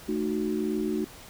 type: chord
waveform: sine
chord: D# diminished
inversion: second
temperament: equal with one note detuned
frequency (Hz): 220 / 307.4 / 370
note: A3 / D#4 / F#4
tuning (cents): 0 / -21 / 0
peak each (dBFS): -30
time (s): 0.08-1.05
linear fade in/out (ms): 10
effects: pink hiss -47 dBFS RMS until 1.29 s